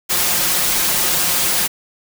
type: noise with comb filter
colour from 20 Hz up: white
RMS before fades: -17 dBFS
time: 0.09-1.68 s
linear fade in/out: 20 ms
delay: 5.6 ms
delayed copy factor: +0.65
effects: none